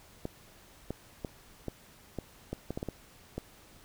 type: clicks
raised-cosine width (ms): 2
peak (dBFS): -21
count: 11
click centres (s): 0.254 / 0.906 / 1.248 / 1.683 / 2.187 / 2.53 / 2.706 / 2.775 / 2.829 / 2.887 / 3.38
effects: pink hiss -57 dBFS RMS until 3.84 s